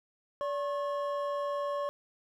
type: tone pair together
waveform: triangle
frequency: 575.3 / 1086 Hz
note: D5 / C#6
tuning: -36 / -36 cents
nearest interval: major seventh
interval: 1100 cents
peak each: -30 / -34 dBFS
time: 0.41-1.89 s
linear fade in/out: 0 ms
effects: none